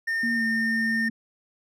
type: tone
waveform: triangle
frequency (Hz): 1819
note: A#6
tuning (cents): -43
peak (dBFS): -22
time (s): 0.07-1.09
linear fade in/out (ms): 10
type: tone with pitch glide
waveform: sine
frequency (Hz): 235 to 225.7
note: A#3 to A3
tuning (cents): +14 to +44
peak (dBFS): -26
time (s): 0.23-1.1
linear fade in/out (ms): 5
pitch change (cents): -70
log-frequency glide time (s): 0.35-0.43
effects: none